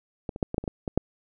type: clicks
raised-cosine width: 2 ms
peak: -17 / -22 / -10 / -16 / -10 / -22 / -15 / -16 / -7 dBFS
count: 9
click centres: 0.292 / 0.361 / 0.428 / 0.544 / 0.581 / 0.64 / 0.678 / 0.878 / 0.976 s
effects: none